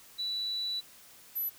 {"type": "tone pair in turn", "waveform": "sine", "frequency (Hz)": [3951, 11974], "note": ["B7", "F#9"], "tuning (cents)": [0, 20], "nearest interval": "octave + perfect fifth", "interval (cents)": 1920, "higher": "second", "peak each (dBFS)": [-31, -30], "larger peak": "second", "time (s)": [[0.18, 0.81], [1.35, 1.5]], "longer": "first", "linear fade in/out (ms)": 20, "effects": ["white hiss -55 dBFS RMS until 1.58 s"]}